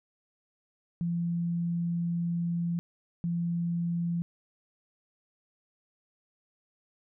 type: tone bursts at uneven times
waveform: sine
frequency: 170.9 Hz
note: F3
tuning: 37 cents flat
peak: -27 dBFS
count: 2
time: 1.01-2.79 / 3.24-4.22 s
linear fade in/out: 0 ms
effects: none